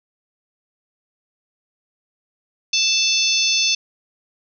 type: harmonic tone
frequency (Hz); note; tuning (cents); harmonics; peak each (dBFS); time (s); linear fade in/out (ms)
880; A5; 0; 3 / 4 / 5 / 6 / 7; -22 / -22 / -22 / -22 / -22; 2.73-3.75; 5
effects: none

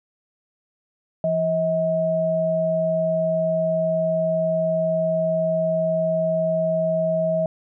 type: tone pair together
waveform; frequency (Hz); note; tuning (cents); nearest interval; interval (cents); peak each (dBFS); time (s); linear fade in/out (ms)
sine; 169.25 / 639; E3 / D#5; +46 / +46; octave + major seventh; 2300; -26 / -19; 1.24-7.46; 2
effects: none

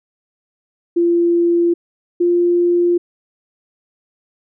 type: tone pair in turn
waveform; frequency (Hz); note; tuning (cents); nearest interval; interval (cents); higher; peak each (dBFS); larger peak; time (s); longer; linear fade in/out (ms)
sine; 343.1 / 348.9; F4 / F4; -31 / -2; unison; 29; second; -11; neither; 0.96-1.74 / 2.2-2.98; neither; 10
effects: none

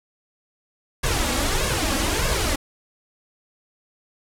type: noise with flanger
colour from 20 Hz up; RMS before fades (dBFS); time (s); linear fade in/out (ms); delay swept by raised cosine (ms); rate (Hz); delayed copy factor
pink; -22; 1.03-2.56; 10; 1.8 to 3.7; 1.6; +0.7
effects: low-pass 11000 Hz 12 dB/octave

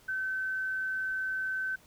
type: tone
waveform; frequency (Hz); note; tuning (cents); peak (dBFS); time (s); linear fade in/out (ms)
sine; 1532; G6; -40; -30; 0.08-1.76; 10
effects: pink hiss -60 dBFS RMS until 1.86 s

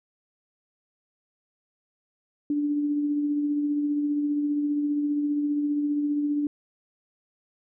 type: tone with tremolo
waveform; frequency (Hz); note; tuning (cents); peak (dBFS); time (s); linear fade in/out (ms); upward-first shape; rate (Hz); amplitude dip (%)
sine; 292.4; D4; -7; -21; 2.5-6.47; 2; triangle; 15; 35
effects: none

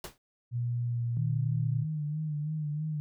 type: noise with exponential decay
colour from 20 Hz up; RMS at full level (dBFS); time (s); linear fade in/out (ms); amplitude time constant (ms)
pink; -36; 0.04-0.18; 2; 30
type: tone with pitch glide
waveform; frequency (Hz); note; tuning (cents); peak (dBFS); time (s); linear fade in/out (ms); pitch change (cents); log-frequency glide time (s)
sine; 120.3 to 118.44; B2 to A#2; -45 to +28; -28; 0.51-1.86; 50; -27; 0.85-1.03
type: tone with vibrato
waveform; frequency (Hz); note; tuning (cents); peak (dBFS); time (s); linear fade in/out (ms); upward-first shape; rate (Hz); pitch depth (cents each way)
sine; 151.9; D#3; -41; -30; 1.17-3; 0; sine; 3.1; 52
effects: none

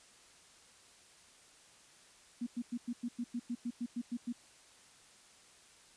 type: tone bursts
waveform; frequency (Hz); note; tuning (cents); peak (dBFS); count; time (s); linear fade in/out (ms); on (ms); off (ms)
sine; 240; B3; -49; -34; 13; 2.41-4.327; 10; 57; 98
effects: white hiss -61 dBFS RMS until 5.96 s + resampled to 22050 Hz

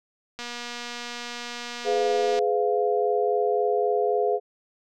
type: click train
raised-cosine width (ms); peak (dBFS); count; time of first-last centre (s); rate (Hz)
0.2; -18; 481; 0.39-2.39; 240
type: chord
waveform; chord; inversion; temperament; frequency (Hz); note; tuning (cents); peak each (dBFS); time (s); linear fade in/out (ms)
sine; F diminished; first; just; 419.1 / 502.9 / 698.5; Ab4 / Cb5 / F5; +16 / +31 / 0; -23 / -26 / -26; 1.84-4.4; 50
effects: none

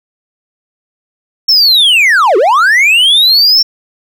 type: linear two-way sweep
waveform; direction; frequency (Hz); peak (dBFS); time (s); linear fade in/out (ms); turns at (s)
triangle; down then up; 5480 to 349.2 to 5480; -3; 1.48-3.63; 10; 2.37
effects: none

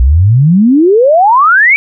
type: exponential sweep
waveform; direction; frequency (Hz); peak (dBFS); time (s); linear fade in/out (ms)
sine; up; 58.27 to 2344; -3; 0-1.76; 0
effects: none

